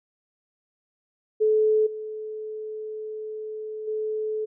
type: tone with level steps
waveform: sine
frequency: 431.9 Hz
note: A4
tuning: 32 cents flat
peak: -17 / -31 / -25 dBFS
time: 1.4-4.46 s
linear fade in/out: 20 ms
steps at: 1.86 / 3.87 s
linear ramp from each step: 10 ms
effects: none